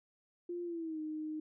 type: tone with pitch glide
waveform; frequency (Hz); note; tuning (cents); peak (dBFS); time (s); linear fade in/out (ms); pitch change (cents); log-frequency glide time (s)
sine; 349.2 to 309.3; F4 to D#4; 0 to -10; -37; 0.49-1.4; 5; -210; 0.64-1
effects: none